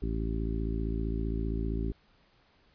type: harmonic tone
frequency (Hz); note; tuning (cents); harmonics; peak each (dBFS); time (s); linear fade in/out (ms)
55.3; A1; +9; 1 / 2 / 3 / 4 / 5 / 6 / 7; -31 / -38 / -39 / -40 / -39 / -42 / -41; 0.02-1.92; 5
effects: pink hiss -65 dBFS RMS until 2.74 s + resampled to 11025 Hz